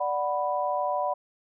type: chord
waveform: sine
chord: B minor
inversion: first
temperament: equal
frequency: 587.3 / 740 / 987.8 Hz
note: D5 / F#5 / B5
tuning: 0 / 0 / 0 cents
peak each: -29 / -29 / -29 dBFS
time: 0-1.14 s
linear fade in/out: 10 ms
effects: none